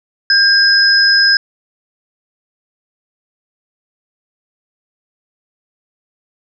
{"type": "tone pair together", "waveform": "sine", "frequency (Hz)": [1603, 5089], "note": ["G6", "D#8"], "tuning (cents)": [38, 38], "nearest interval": "octave + minor sixth", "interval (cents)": 2000, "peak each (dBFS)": -10, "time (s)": [0.3, 1.37], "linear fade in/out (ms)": 2, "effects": []}